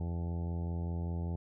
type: harmonic tone with a mistuned harmonic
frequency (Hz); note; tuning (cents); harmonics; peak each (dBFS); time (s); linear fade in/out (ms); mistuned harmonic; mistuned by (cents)
85.1; F2; -44; 1 / 2 / 3 / 4 / 5 / 6 / 7 / 8 / 9 / 10; -34 / -39 / -49 / -49 / -51 / -56 / -56 / -58 / -56 / -56; 0-1.36; 5; 10; +30
effects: none